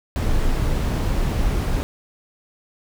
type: noise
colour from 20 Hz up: brown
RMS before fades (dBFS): -20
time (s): 0.16-1.83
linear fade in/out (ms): 0
effects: none